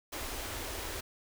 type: band-stop noise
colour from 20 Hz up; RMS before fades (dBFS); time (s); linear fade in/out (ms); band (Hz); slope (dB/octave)
pink; -39; 0.12-1.01; 10; 110 to 250; 48
effects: none